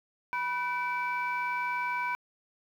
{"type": "tone cluster", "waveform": "sine", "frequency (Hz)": [982, 1519, 2314], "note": ["B5", "F#6", "D7"], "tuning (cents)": [-10, 45, -26], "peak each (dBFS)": [-30, -35, -34], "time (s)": [0.33, 2.15], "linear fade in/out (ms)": 0, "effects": ["tanh soft clip ceiling -22 dBFS", "10-bit"]}